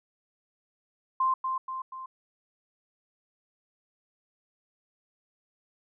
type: tone with echo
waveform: sine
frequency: 1046 Hz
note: C6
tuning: 1 cent flat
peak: -22 dBFS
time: 1.2-1.34 s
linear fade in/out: 5 ms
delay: 240 ms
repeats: 3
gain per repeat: -5 dB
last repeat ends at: 2.06 s
effects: none